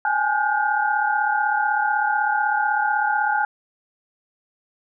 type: tone cluster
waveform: sine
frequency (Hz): 811 / 847 / 1434 / 1554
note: G#5 / G#5 / F6 / G6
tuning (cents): -41 / +34 / +45 / -16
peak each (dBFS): -26 / -21 / -24 / -26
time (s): 0.05-3.45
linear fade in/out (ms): 2
effects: none